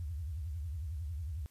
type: tone with vibrato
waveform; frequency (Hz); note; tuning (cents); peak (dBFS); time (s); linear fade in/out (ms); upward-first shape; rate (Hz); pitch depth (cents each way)
sine; 78.3; D#2; +11; -36; 0-1.46; 0; triangle; 11; 300
effects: white hiss -68 dBFS RMS until 1.5 s + resampled to 32000 Hz